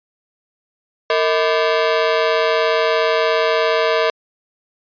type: ring-modulated tone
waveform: sawtooth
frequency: 547 Hz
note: C#5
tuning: 23 cents flat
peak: -7 dBFS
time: 1.1-4.1 s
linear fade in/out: 0 ms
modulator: 88.5 Hz
effects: resampled to 11025 Hz